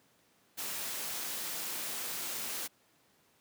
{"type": "noise", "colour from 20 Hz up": "white", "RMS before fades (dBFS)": -38, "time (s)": [0.57, 2.68], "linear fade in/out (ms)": 20, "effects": ["pink hiss -68 dBFS RMS until 3.4 s", "high-pass 150 Hz 12 dB/octave"]}